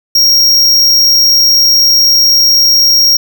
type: tone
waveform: square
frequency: 5588 Hz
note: F8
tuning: in tune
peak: -5 dBFS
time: 0.15-3.17 s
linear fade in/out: 5 ms
effects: 7-bit